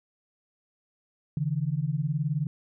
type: beating tone pair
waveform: sine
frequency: 140 / 159 Hz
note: C#3 / D#3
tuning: +18 / +38 cents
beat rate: 19 Hz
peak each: -28 dBFS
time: 1.37-2.47 s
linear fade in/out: 2 ms
effects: none